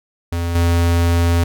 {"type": "tone with level steps", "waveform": "square", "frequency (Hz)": 85.3, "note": "F2", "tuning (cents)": -40, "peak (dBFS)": [-19, -13], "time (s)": [0.32, 1.44], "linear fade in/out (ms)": 5, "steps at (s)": 0.55, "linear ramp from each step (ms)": 5, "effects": []}